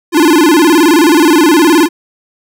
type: tone with vibrato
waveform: square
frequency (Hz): 319.3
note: D#4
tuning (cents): +45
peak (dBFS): -5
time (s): 0.12-1.89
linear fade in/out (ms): 50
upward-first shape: square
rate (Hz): 19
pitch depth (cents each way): 140
effects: none